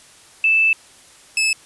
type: tone pair in turn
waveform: sine / sawtooth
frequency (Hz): 2637 / 2607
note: E7 / E7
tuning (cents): 0 / -20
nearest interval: unison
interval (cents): 20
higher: first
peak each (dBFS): -12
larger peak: neither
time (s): 0.44-0.73 / 1.37-1.53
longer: first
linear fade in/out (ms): 2
effects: white hiss -47 dBFS RMS until 1.65 s + resampled to 24000 Hz